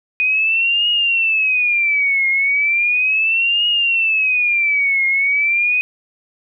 sine tone with vibrato, 2483 Hz, D#7, 4 cents flat, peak -13 dBFS, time 0.2-5.81 s, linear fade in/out 0 ms, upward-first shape triangle, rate 0.36 Hz, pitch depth 260 cents each way, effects none

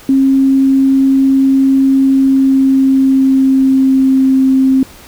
sine tone with pitch glide, 269 to 264.5 Hz, C4 to C4, +48 to +19 cents, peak -6 dBFS, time 0.09-4.83 s, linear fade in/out 2 ms, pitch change -29 cents, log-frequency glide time 1.99-4.48 s, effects pink hiss -37 dBFS RMS until 5.07 s

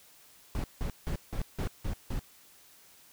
brown noise bursts, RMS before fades -32 dBFS, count 7, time 0.55-2.193 s, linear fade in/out 0 ms, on 89 ms, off 170 ms, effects white hiss -58 dBFS RMS until 3.12 s

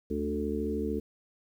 harmonic tone with a mistuned harmonic, 73.5 Hz, D2, 2 cents sharp, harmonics 1 / 3 / 4 / 5 / 6, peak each -37 / -34 / -35 / -37 / -34 dBFS, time 0.1-1 s, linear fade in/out 10 ms, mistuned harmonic 3, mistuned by -19 cents, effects 10-bit

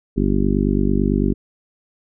harmonic tone, 49 Hz, G1, in tune, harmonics 1 / 2 / 3 / 4 / 5 / 6 / 7 / 8, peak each -21 / -27 / -25 / -21 / -21 / -26 / -25 / -26 dBFS, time 0.16-1.34 s, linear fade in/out 20 ms, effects none

